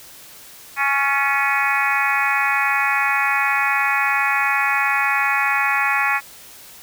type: harmonic tone with a mistuned harmonic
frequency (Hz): 277.2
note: C#4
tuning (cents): 0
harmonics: 3 / 4 / 5 / 6 / 7 / 8 / 9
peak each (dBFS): -24 / -24 / -24 / -24 / -24 / -24 / -24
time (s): 0.76-6.21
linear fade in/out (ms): 50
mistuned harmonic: 6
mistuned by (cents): +48
effects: white hiss -42 dBFS RMS until 6.82 s